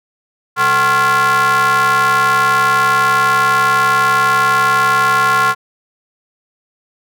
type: ring-modulated tone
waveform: square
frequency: 158 Hz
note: D#3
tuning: 27 cents sharp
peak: -8 dBFS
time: 0.56-5.55 s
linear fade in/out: 50 ms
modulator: 1230 Hz
effects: none